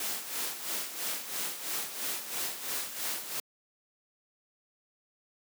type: noise with tremolo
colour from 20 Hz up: white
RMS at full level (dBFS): -33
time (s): 0-3.4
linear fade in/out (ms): 2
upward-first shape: sine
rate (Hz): 3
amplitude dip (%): 65
effects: high-pass 200 Hz 12 dB/octave